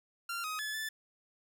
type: tone with pitch steps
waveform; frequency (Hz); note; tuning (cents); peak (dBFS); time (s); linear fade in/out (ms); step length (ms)
sawtooth; 1382 / 1258 / 1720 / 1751; F6 / D#6 / A6 / A6; -19 / +19 / -40 / -9; -32; 0.29-0.89; 5; 150
effects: none